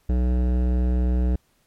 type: tone with hard clipping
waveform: sine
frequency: 61.74 Hz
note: B1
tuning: in tune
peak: -20 dBFS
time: 0.09-1.36 s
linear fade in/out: 5 ms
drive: 15 dB
effects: pink hiss -65 dBFS RMS until 1.66 s + MP3 64 kbps